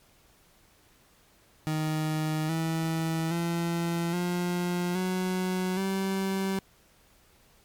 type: tone with pitch steps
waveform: 30% pulse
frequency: 155.56 / 162.35 / 169.44 / 176.84 / 184.57 / 192.63 Hz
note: D#3 / E3 / E3 / F3 / F#3 / G3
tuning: 0 / -26 / +48 / +22 / -4 / -30 cents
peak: -24 dBFS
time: 1.67-6.59 s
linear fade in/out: 0 ms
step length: 820 ms
effects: pink hiss -61 dBFS RMS until 7.64 s + MP3 96 kbps